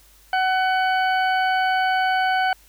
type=harmonic tone; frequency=750 Hz; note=F#5; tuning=23 cents sharp; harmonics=1 / 2 / 3 / 4 / 6; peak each=-19 / -23 / -31 / -32 / -39 dBFS; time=0.33-2.53 s; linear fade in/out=2 ms; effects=added 50 Hz sine -54 dBFS peak until 2.68 s + white hiss -54 dBFS RMS until 2.68 s